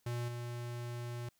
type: tone with level steps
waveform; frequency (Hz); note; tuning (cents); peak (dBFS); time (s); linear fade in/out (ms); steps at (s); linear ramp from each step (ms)
square; 120; B2; -49; -36 / -40; 0.06-1.29; 5; 0.28; 5
effects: white hiss -75 dBFS RMS until 1.39 s